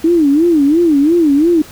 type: tone with vibrato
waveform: sine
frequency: 311.1 Hz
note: D#4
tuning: in tune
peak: -7 dBFS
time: 0.04-1.62 s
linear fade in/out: 5 ms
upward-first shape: sine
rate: 2.9 Hz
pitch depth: 200 cents each way
effects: pink hiss -36 dBFS RMS until 1.71 s